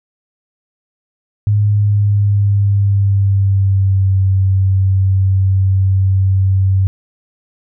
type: tone with pitch glide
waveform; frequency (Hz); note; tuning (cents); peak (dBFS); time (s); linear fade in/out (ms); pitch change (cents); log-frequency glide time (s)
sine; 103.83 to 95.76; G#2 to G2; 0 to -40; -9; 1.47-6.87; 0; -140; 1.64-4.18
effects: none